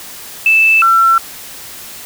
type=tone pair in turn; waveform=sine; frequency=2637 / 1348.5 Hz; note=E7 / E6; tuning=0 / +39 cents; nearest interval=octave; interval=1161 cents; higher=first; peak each=-6 dBFS; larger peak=neither; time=0.46-0.82 / 0.82-1.18 s; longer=neither; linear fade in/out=2 ms; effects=white hiss -31 dBFS RMS until 2.05 s